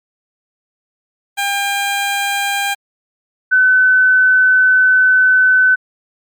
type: tone pair in turn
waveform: 15% pulse / sine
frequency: 801 / 1512.1 Hz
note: G5 / F#6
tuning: +37 / +37 cents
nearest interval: major seventh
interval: 1100 cents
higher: second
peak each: -9 / -7 dBFS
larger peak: second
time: 1.37-2.75 / 3.51-5.76 s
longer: second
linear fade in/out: 20 ms
effects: MP3 96 kbps